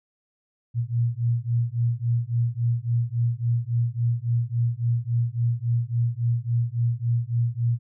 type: beating tone pair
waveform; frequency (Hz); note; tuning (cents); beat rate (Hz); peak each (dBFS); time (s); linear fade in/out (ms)
sine; 116.54 / 120.14; A#2 / B2; 0 / -47; 3.6; -24; 0.74-7.79; 50
effects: none